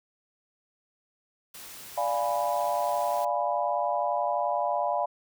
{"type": "noise", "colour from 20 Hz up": "white", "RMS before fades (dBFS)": -44, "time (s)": [1.54, 3.25], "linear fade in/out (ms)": 5}
{"type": "chord", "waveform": "sine", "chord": "D diminished seventh", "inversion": "none", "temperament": "equal", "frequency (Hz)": [587.3, 698.5, 830.6, 987.8], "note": ["D5", "F5", "Ab5", "Cb6"], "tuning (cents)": [0, 0, 0, 0], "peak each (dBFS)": [-30, -29, -31, -31], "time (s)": [1.97, 5.06], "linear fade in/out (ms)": 10}
{"effects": []}